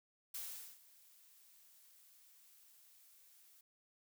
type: noise with ADSR envelope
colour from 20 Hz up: blue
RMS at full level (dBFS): -44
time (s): 0.34-3.61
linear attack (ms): 7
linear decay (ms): 430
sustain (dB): -21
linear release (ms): 4
effects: none